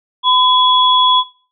sine tone pair together, 1009 / 3372 Hz, B5 / G#7, +37 / +26 cents, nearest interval octave + major sixth, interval 2089 cents, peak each -11 dBFS, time 0.23-1.24 s, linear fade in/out 50 ms, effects noise-tail reverb RT60 0.4 s tail -19 dB re dry

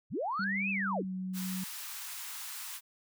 sine linear two-way sweep, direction up then down, 73.42 to 2650 to 73.42 Hz, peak -31 dBFS, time 0.1-1.05 s, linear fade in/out 50 ms, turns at 0.7 s
sine tone with exponential growth, 4337 Hz, C#8, 39 cents flat, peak -39 dBFS, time 0.31-0.44 s, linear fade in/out 1 ms, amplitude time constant 28 ms
sine tone with pitch glide, 196 to 186.29 Hz, G3 to F#3, 0 to +12 cents, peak -34 dBFS, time 0.39-1.64 s, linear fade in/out 5 ms, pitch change -88 cents, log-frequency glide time 0.87-1.12 s
white high-pass noise, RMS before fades -42 dBFS, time 1.33-2.81 s, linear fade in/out 50 ms, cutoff 850 Hz, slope 48 dB/octave
effects none

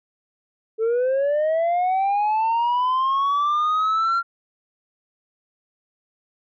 sine linear sweep, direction up, 435.4 to 1385 Hz, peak -15 dBFS, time 0.78-4.23 s, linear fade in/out 50 ms, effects tanh soft clip ceiling -17 dBFS

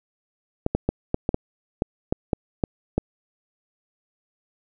clicks, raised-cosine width 2 ms, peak -7 dBFS, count 11, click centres 0.664 / 0.75 / 0.89 / 1.144 / 1.291 / 1.344 / 1.821 / 2.125 / 2.332 / 2.638 / 2.98 s, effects none

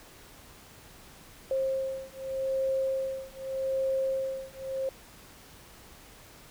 sine beating tone pair, 532 / 532.83 Hz, C5 / C5, +29 / +31 cents, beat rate 0.83 Hz, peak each -31 / -31 dBFS, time 1.51-4.89 s, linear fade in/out 2 ms, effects pink hiss -52 dBFS RMS until 6.5 s

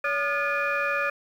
sine tone cluster, 567 / 1214 / 1428 / 1724 / 2441 Hz, C#5 / D#6 / F6 / A6 / D#7, +39 / -43 / +38 / -36 / -34 cents, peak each -29 dBFS, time 0.04-1.1 s, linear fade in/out 5 ms, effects tanh soft clip ceiling -16 dBFS + 9-bit

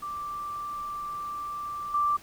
sine tone with level steps, 1174.7 Hz, D6, in tune, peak -32 / -22 dBFS, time 0.02-2.17 s, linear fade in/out 10 ms, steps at 1.94 s, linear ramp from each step 5 ms, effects pink hiss -51 dBFS RMS until 2.22 s

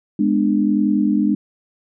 sine chord, G# diminished, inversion none, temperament just, 207.7 / 249.2 / 299 Hz, G#3 / B3 / D4, 0 / +16 / +31 cents, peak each -17 / -21 / -18 dBFS, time 0.19-1.35 s, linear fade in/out 5 ms, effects none

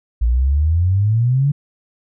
sine exponential sweep, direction up, 55.8 to 146.83 Hz, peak -12 dBFS, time 0.21-1.52 s, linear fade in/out 10 ms, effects none

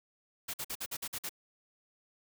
white noise bursts, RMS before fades -38 dBFS, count 8, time 0.48-1.294 s, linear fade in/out 10 ms, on 58 ms, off 50 ms, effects none

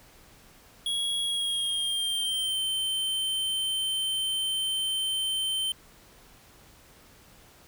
square tone with pitch glide, 3322 to 3100 Hz, G#7 to G7, 0 to -20 cents, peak -27 dBFS, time 0.86-5.72 s, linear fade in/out 2 ms, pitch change -120 cents, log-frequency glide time 1.22-2.6 s, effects pink hiss -55 dBFS RMS until 7.67 s

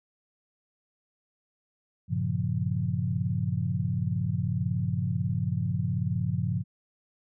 sine chord, G half-diminished seventh, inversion none, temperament equal, 98 / 116.54 / 138.59 / 174.61 Hz, G2 / Bb2 / Db3 / F3, 0 / 0 / 0 / 0 cents, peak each -31 dBFS, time 2.08-6.64 s, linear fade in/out 50 ms, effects none

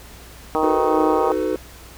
harmonic tone, 156.7 Hz, D#3, 13 cents sharp, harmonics 2 / 3 / 4 / 5 / 6 / 7 / 8, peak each -25 / -22 / -27 / -23 / -25 / -27 / -28 dBFS, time 0.55-1.32 s, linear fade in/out 0 ms
triangle chord, B dominant seventh, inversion first, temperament equal with one note detuned, 311.1 / 370 / 440 / 503.4 Hz, D#4 / F#4 / A4 / B4, 0 / 0 / 0 / +33 cents, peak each -23 dBFS, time 0.63-1.56 s, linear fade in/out 2 ms
effects added 60 Hz sine -43 dBFS peak until 1.97 s + pink hiss -43 dBFS RMS until 1.97 s

